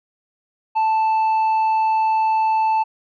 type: tone with tanh clipping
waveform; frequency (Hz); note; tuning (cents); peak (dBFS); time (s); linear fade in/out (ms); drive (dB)
sine; 880; A5; 0; -16; 0.75-2.84; 20; 4
effects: none